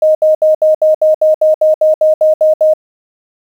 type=tone bursts; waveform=sine; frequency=622.3 Hz; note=D#5; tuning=in tune; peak=-5 dBFS; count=14; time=0.02-2.737 s; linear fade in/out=5 ms; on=130 ms; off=69 ms; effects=7-bit